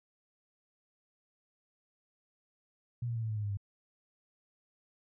sine tone with pitch steps, 120.2 / 117.05 / 113.98 / 110.99 / 108.08 / 105.25 / 102.49 / 99.8 Hz, B2 / A#2 / A#2 / A2 / A2 / G#2 / G#2 / G2, -46 / +8 / -38 / +16 / -30 / +24 / -22 / +32 cents, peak -32 dBFS, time 3.02-3.572 s, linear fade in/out 5 ms, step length 69 ms, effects none

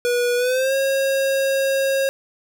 square tone with pitch glide, 485.7 to 542 Hz, B4 to C#5, -29 to -39 cents, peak -18 dBFS, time 0.05-2.09 s, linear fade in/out 0 ms, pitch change +190 cents, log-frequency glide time 0.36-0.74 s, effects none

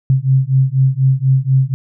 sine beating tone pair, 130.81 / 134.91 Hz, C3 / C#3, 0 / -47 cents, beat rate 4.1 Hz, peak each -13 dBFS, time 0.1-1.74 s, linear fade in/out 0 ms, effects none

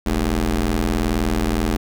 20% pulse ring-modulated tone, 82.3 Hz, E2, 2 cents flat, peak -10 dBFS, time 0.06-1.77 s, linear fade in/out 5 ms, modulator 133 Hz, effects none

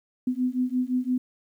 sine beating tone pair, 249.4 / 255.2 Hz, B3 / C4, +17 / -43 cents, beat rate 5.8 Hz, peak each -26 dBFS, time 0.27-1.18 s, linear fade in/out 5 ms, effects 10-bit

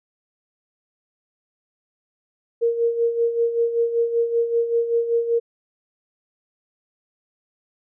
sine tone with tremolo, 466.2 Hz, A#4, in tune, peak -15 dBFS, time 2.61-5.4 s, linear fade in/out 20 ms, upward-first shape sine, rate 5.2 Hz, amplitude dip 65%, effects none

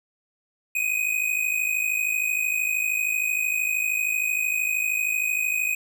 square tone pair together, 2475 / 2528 Hz, D#7 / D#7, -10 / +27 cents, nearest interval unison, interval 37 cents, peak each -26 / -26 dBFS, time 0.75-5.75 s, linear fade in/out 5 ms, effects none

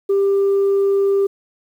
sine tone, 395.5 Hz, G4, 15 cents sharp, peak -11 dBFS, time 0.09-1.27 s, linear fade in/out 10 ms, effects tanh soft clip ceiling -11 dBFS + 8-bit

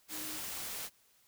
sine tone in noise, 308.8 Hz, D#4, 13 cents flat, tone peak -48 dBFS, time 0.09-0.4 s, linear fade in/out 50 ms, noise white, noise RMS -41 dBFS, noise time 0.08-0.9 s, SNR -10 dB, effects white hiss -68 dBFS RMS until 1.27 s

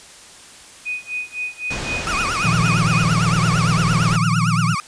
sine tone with tremolo, 2489 Hz, D#7, in tune, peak -21 dBFS, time 0.85-3.07 s, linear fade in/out 20 ms, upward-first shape sine, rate 3.9 Hz, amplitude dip 95%
pink low-pass noise, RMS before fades -27 dBFS, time 1.7-4.17 s, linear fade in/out 10 ms, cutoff 7700 Hz, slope 24 dB/octave
35% pulse tone with vibrato, 1253 Hz, D#6, 12 cents sharp, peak -19 dBFS, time 2.07-4.8 s, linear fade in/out 0 ms, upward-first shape triangle, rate 8.8 Hz, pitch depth 280 cents each way
sine chord, Bb suspended fourth, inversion none, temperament equal, 116.54 / 155.56 / 174.61 Hz, Bb2 / Eb3 / F3, 0 / 0 / 0 cents, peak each -20 dBFS, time 2.44-4.75 s, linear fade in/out 10 ms
effects white hiss -42 dBFS RMS until 4.87 s + resampled to 22050 Hz

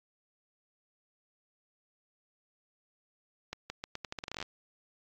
accelerating click train, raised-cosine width 0.2 ms, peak -20 dBFS, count 16, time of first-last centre 3.53-4.426 s, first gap 170 ms, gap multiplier 0.82, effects low-pass 7000 Hz 12 dB/octave + AAC 64 kbps

